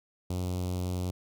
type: tone with notch filter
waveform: sawtooth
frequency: 90.6 Hz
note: F#2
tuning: 36 cents flat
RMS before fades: -32 dBFS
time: 0.3-1.11 s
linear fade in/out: 5 ms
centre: 1700 Hz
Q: 0.54
effects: none